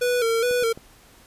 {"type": "tone with vibrato", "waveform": "square", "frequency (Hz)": 473.4, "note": "A#4", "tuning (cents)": 27, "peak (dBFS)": -20, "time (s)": [0.01, 0.73], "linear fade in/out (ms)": 10, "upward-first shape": "square", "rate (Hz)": 2.4, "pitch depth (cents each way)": 65}
{"type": "clicks", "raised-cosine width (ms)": 2, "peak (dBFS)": -25, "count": 3, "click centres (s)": [0.511, 0.625, 0.775]}
{"effects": ["pink hiss -52 dBFS RMS until 1.26 s", "resampled to 32000 Hz"]}